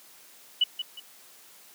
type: tone with echo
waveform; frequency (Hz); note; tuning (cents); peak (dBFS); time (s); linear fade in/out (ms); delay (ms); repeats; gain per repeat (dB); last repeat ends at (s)
sine; 2960; F#7; 0; -18; 0.61-0.64; 5; 180; 2; -10; 1
effects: white hiss -53 dBFS RMS until 1.74 s + high-pass 200 Hz 12 dB/octave